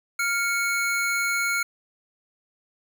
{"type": "tone pair together", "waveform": "square", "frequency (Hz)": [1398.2, 2217], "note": ["F6", "C#7"], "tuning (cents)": [2, 0], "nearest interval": "minor sixth", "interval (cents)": 798, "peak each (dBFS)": -26, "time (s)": [0.19, 1.63], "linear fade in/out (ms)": 5, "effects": []}